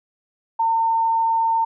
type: tone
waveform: sine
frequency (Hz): 907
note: A#5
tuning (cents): -48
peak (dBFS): -16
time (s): 0.59-1.65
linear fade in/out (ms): 10
effects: none